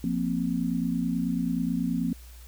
sine chord, F suspended fourth, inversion none, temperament equal with one note detuned, 174.61 / 232.3 / 261.6 Hz, F3 / Bb3 / C4, 0 / -6 / 0 cents, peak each -29 dBFS, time 0.04-2.13 s, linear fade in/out 2 ms, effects added 60 Hz sine -44 dBFS peak until 2.47 s + white hiss -54 dBFS RMS until 2.47 s

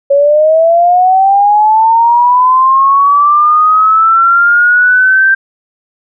sine linear sweep, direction up, 553 to 1575 Hz, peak -4 dBFS, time 0.1-5.35 s, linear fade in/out 10 ms, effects none

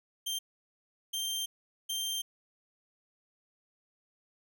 sawtooth tone bursts at uneven times, 3159 Hz, G7, 13 cents sharp, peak -29 dBFS, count 3, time 0.26-0.39 / 1.13-1.46 / 1.89-2.22 s, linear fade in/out 10 ms, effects none

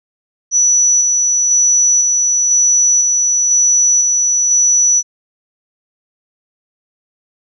sine tone with tremolo, 5920 Hz, F#8, in tune, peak -8 dBFS, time 0.51-5.03 s, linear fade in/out 50 ms, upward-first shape square, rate 1 Hz, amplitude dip 25%, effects none

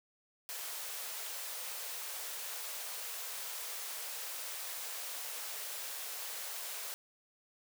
white high-pass noise, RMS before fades -42 dBFS, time 0.49-6.94 s, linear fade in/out 0 ms, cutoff 430 Hz, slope 48 dB/octave, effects none

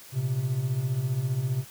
triangle beating tone pair, 116.54 / 131.54 Hz, A#2 / C3, 0 / +10 cents, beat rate 15 Hz, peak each -29 / -24 dBFS, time 0.12-1.65 s, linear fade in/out 50 ms, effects white hiss -48 dBFS RMS until 1.7 s

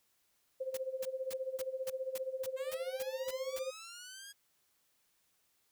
sine tone with tremolo, 523.3 Hz, C5, in tune, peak -33 dBFS, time 0.6-3.71 s, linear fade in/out 10 ms, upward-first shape sine, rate 15 Hz, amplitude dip 80%
white noise bursts, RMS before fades -44 dBFS, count 11, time 0.74-3.592 s, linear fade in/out 5 ms, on 32 ms, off 250 ms
10% pulse linear sweep, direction up, 518 to 1656 Hz, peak -39 dBFS, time 2.56-4.33 s, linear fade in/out 20 ms
effects white hiss -75 dBFS RMS until 5.71 s

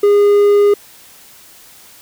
triangle tone, 408.9 Hz, G#4, 27 cents flat, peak -5 dBFS, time 0.03-0.74 s, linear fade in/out 5 ms, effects white hiss -42 dBFS RMS until 2.01 s

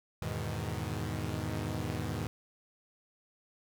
sawtooth chord, E major seventh, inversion none, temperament equal, 82.41 / 103.83 / 123.47 / 155.56 Hz, E2 / G#2 / B2 / D#3, 0 / 0 / 0 / 0 cents, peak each -36 / -34 / -36 / -36 dBFS, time 0.22-2.27 s, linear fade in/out 0 ms, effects none

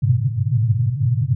white band-pass noise, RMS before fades -18 dBFS, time 0.02-1.35 s, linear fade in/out 5 ms, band 100 to 140 Hz, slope 96 dB/octave, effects none

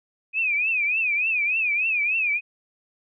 sine tone with vibrato, 2489 Hz, D#7, in tune, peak -20 dBFS, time 0.33-2.41 s, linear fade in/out 50 ms, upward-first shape triangle, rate 3.4 Hz, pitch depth 160 cents each way, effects none

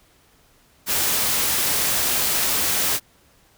white noise, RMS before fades -21 dBFS, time 0.86-3 s, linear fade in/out 50 ms, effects pink hiss -57 dBFS RMS until 3.57 s

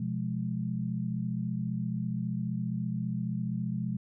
sine chord, F diminished, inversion second, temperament just, 125.72 / 174.61 / 209.5 Hz, Cb3 / F3 / Ab3, +31 / 0 / +15 cents, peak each -34 dBFS, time 0-3.97 s, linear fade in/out 5 ms, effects none

